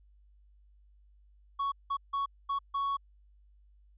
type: tone bursts at uneven times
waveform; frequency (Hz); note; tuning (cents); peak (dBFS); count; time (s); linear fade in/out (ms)
triangle; 1113; C#6; +7; -27; 5; 1.59-1.72 / 1.9-1.97 / 2.13-2.26 / 2.49-2.59 / 2.74-2.97; 10
effects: added 50 Hz sine -58 dBFS peak until 3.97 s + resampled to 8000 Hz